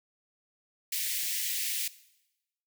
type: high-pass noise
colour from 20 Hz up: white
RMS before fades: -32 dBFS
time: 0.92-1.88 s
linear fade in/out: 5 ms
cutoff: 1900 Hz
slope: 48 dB/octave
effects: noise-tail reverb RT60 0.9 s tail -18 dB re dry